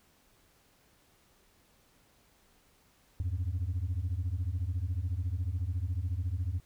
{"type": "beating tone pair", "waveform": "sine", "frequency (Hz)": [82.41, 96.41], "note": ["E2", "G2"], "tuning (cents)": [0, -28], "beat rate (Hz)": 14, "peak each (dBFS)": -31, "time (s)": [3.2, 6.6], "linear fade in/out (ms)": 0, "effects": ["tanh soft clip ceiling -27 dBFS", "pink hiss -66 dBFS RMS until 6.65 s"]}